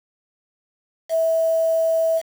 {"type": "tone with quantisation", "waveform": "sine", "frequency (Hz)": 652, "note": "E5", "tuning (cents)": -19, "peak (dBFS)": -16, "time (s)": [1.09, 2.22], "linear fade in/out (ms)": 50, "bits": 6, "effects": []}